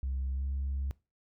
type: tone with pitch glide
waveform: sine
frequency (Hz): 66.2 to 68.22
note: C2 to C#2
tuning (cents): +21 to -27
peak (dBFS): -29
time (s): 0.03-0.91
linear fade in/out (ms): 0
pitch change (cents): +52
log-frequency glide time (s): 0.33-0.44
effects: noise-tail reverb RT60 0.3 s tail -23 dB re dry + tanh soft clip ceiling -28 dBFS